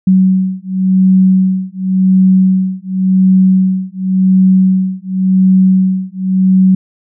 sine beating tone pair, 187.4 / 188.31 Hz, F#3 / F#3, +22 / +31 cents, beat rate 0.91 Hz, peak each -10 dBFS, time 0.07-6.75 s, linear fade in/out 5 ms, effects none

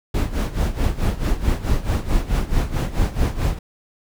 brown noise with tremolo, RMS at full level -17 dBFS, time 0.14-3.59 s, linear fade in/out 5 ms, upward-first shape sine, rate 4.6 Hz, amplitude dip 80%, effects none

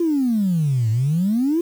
sine exponential two-way sweep, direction down then up, 351.5 to 107.1 to 351.5 Hz, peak -15 dBFS, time 0-1.61 s, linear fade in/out 5 ms, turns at 0.9 s, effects tanh soft clip ceiling -12 dBFS + 7-bit

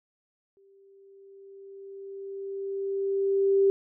sine tone with exponential growth, 392.5 Hz, G4, 2 cents sharp, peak -17 dBFS, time 0.57-3.7 s, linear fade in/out 0 ms, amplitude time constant 680 ms, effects none

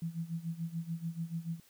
sine tone with tremolo, 166 Hz, E3, 12 cents sharp, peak -32 dBFS, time 0.02-1.6 s, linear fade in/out 2 ms, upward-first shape sine, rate 6.9 Hz, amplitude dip 85%, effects white hiss -64 dBFS RMS until 1.69 s

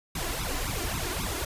pink noise with flanger, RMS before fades -31 dBFS, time 0.15-1.45 s, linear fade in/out 5 ms, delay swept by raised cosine 0.78 to 2.98 ms, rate 3.7 Hz, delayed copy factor +1, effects resampled to 32000 Hz

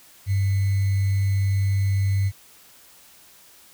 sine tone with sample-and-hold, 98 Hz, G2, in tune, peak -18 dBFS, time 0.26-2.32 s, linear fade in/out 50 ms, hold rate 2100 Hz, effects white hiss -51 dBFS RMS until 3.73 s

